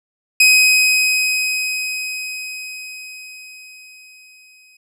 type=tone with exponential decay; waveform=sawtooth; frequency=2522 Hz; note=D#7; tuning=23 cents sharp; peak=-4 dBFS; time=0.4-4.77 s; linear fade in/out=5 ms; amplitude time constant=950 ms; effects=low-pass 12000 Hz 12 dB/octave